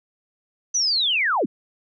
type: linear sweep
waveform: sine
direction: down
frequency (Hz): 6110 to 157.8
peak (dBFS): -18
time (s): 0.74-1.46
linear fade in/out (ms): 10
effects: none